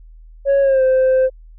sine tone with pitch glide, 554.4 to 520.3 Hz, C#5 to C5, 0 to -10 cents, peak -8 dBFS, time 0.45-1.3 s, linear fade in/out 50 ms, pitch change -110 cents, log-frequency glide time 0.61-0.83 s, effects tanh soft clip ceiling -10 dBFS + added 40 Hz sine -38 dBFS peak until 1.58 s

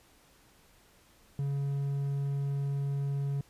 triangle tone, 140 Hz, C#3, 18 cents sharp, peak -27 dBFS, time 1.39-3.41 s, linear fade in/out 2 ms, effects pink hiss -62 dBFS RMS until 3.49 s + resampled to 32000 Hz

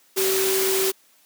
sine tone in noise, 383.3 Hz, G4, 39 cents flat, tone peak -21 dBFS, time 0.16-0.92 s, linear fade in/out 20 ms, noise white, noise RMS -24 dBFS, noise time 0.16-0.92 s, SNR 0 dB, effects white hiss -58 dBFS RMS until 1.25 s + high-pass 200 Hz 12 dB/octave

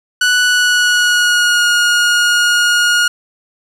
sawtooth tone with pitch glide, 1480 to 1434.5 Hz, F#6 to F6, 0 to +46 cents, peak -6 dBFS, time 0.21-3.08 s, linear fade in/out 5 ms, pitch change -54 cents, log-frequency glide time 0.42-1.66 s, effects low-pass 9000 Hz 12 dB/octave + 7-bit

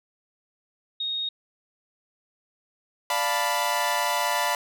sine tone, 3729 Hz, A#7, in tune, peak -26 dBFS, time 1-1.29 s, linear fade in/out 5 ms
sawtooth chord, B half-diminished seventh, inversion first, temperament equal, 587.3 / 698.5 / 880 / 987.8 Hz, D5 / F5 / A5 / B5, 0 / 0 / 0 / 0 cents, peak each -27 / -26 / -26 / -22 dBFS, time 3.1-4.55 s, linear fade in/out 2 ms
effects none

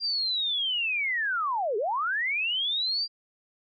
sine linear two-way sweep, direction down then up, 4799 to 389.3 to 4799 Hz, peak -25 dBFS, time 0-3.08 s, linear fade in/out 50 ms, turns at 1.77 s, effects none

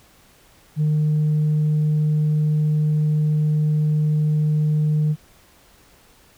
sine tone, 152.3 Hz, D#3, 37 cents flat, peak -14 dBFS, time 0.76-5.16 s, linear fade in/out 50 ms, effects tanh soft clip ceiling -14 dBFS + pink hiss -53 dBFS RMS until 6.37 s

